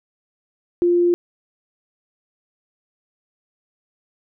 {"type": "tone", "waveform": "sine", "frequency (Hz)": 349.2, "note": "F4", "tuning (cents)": 0, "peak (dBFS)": -13, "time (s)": [0.82, 1.14], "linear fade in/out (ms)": 0, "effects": []}